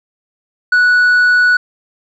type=tone with tanh clipping; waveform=sine; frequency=1474 Hz; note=F#6; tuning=7 cents flat; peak=-8 dBFS; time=0.72-1.57 s; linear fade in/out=5 ms; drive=3 dB; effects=none